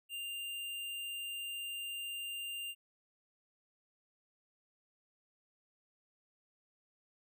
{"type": "tone", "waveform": "square", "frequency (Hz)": 2794, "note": "F7", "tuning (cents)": 0, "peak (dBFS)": -40, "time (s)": [0.09, 2.75], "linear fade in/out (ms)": 50, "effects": []}